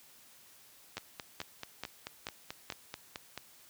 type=two click trains; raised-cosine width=0.2 ms; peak=-22 / -20 dBFS; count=12 / 5; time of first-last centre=0.98-3.377 / 0.97-2.702 s; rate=4.59 / 2.31 Hz; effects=white hiss -59 dBFS RMS until 3.69 s + high-pass 60 Hz 12 dB/octave